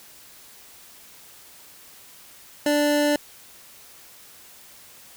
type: tone pair together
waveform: square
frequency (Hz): 293.7 / 587.4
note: D4 / D5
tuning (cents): 0 / 0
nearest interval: octave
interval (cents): 1200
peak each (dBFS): -22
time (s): 2.66-3.16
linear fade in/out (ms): 2
effects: white hiss -48 dBFS RMS until 5.16 s